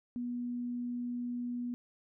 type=tone; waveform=sine; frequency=243.1 Hz; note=B3; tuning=27 cents flat; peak=-34 dBFS; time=0.16-1.74 s; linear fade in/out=0 ms; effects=none